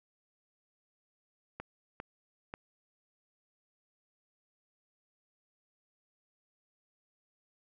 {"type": "clicks", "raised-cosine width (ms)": 0.5, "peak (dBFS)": -25, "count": 3, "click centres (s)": [1.6, 2.001, 2.539], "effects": []}